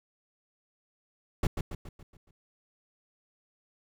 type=noise with echo; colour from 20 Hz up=brown; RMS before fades=-24 dBFS; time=1.43-1.47 s; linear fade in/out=5 ms; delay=140 ms; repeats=6; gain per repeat=-6 dB; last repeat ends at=2.31 s; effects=none